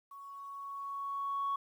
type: tone with level ramp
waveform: sine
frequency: 1113 Hz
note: C#6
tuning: 7 cents sharp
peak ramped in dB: -47 to -29 dBFS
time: 0.11-1.56 s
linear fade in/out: 5 ms
effects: tanh soft clip ceiling -28 dBFS + 11-bit